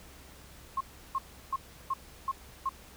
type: tone bursts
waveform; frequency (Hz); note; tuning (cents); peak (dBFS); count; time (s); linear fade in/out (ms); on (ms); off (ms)
sine; 1073; C6; +43; -27; 6; 0.77-2.692; 5; 37; 340
effects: added 66 Hz sine -56 dBFS peak until 2.96 s + pink hiss -53 dBFS RMS until 2.96 s